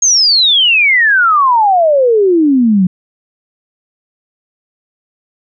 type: exponential sweep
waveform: sine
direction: down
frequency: 6600 to 177.2 Hz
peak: -6 dBFS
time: 0.02-2.87 s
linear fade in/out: 5 ms
effects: none